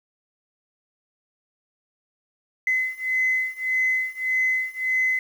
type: beating tone pair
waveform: sine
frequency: 2036 / 2037.7 Hz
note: C7 / C7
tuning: -48 / -46 cents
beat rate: 1.7 Hz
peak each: -24 / -23 dBFS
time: 2.67-5.19 s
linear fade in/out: 2 ms
effects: tanh soft clip ceiling -13 dBFS + 8-bit